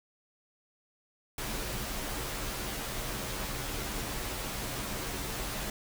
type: noise with comb filter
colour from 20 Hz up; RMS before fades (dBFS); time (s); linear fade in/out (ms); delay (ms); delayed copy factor
pink; -36; 1.38-5.7; 2; 12; -0.6
effects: none